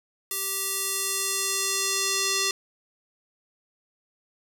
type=tone with band-pass filter sweep; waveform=square; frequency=389.7 Hz; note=G4; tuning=10 cents flat; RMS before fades=-27 dBFS; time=0.31-2.51 s; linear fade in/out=2 ms; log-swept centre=12000 to 5500 Hz; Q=1.2; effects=none